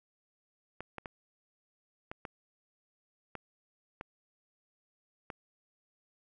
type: clicks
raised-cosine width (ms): 0.5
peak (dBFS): -25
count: 8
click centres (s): 0.806 / 0.983 / 1.058 / 2.115 / 2.252 / 3.353 / 4.011 / 5.302
effects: none